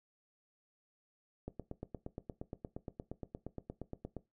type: click train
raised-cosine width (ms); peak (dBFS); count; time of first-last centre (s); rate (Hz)
2; -28; 24; 1.48-4.167; 8.56
effects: noise-tail reverb RT60 0.2 s tail -17 dB re dry